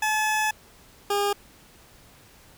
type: tone pair in turn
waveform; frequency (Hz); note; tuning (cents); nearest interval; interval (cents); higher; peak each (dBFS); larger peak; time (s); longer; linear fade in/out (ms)
20% pulse; 860 / 405.9; A5 / G#4; -40 / -40; octave + minor second; 1300; first; -17; neither; 0.02-0.51 / 1.1-1.33; first; 5
effects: pink hiss -53 dBFS RMS until 2.57 s